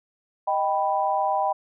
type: chord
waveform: sine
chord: Eb augmented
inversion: none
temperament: equal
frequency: 622.3 / 784 / 987.8 Hz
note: Eb5 / G5 / B5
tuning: 0 / 0 / 0 cents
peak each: -27 / -23 / -26 dBFS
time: 0.47-1.53 s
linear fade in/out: 10 ms
effects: none